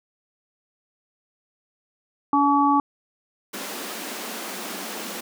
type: harmonic tone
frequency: 284.4 Hz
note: C#4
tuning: 45 cents sharp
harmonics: 1 / 3 / 4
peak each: -20 / -20 / -20 dBFS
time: 2.33-2.8 s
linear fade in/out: 2 ms
type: high-pass noise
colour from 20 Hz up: pink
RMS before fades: -33 dBFS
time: 3.53-5.21 s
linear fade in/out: 10 ms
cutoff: 190 Hz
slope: 96 dB/octave
effects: none